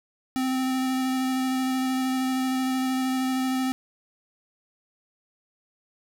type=tone with vibrato; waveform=square; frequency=259.8 Hz; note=C4; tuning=12 cents flat; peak=-24 dBFS; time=0.36-3.72 s; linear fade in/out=0 ms; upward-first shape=square; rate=13 Hz; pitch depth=9 cents each way; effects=none